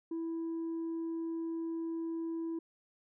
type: tone with tanh clipping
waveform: sine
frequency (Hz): 329.6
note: E4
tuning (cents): 0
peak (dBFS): -35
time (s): 0.11-2.59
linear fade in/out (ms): 5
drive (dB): 1
effects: none